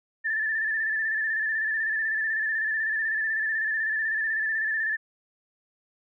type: tone with vibrato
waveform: sine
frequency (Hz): 1760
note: A6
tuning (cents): 0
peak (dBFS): -24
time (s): 0.24-4.97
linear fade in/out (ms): 20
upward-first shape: square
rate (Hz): 16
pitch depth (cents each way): 38
effects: none